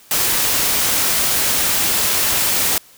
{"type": "noise", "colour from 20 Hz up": "white", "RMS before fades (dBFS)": -17, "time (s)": [0.11, 2.78], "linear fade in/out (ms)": 2, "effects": ["white hiss -47 dBFS RMS until 2.97 s"]}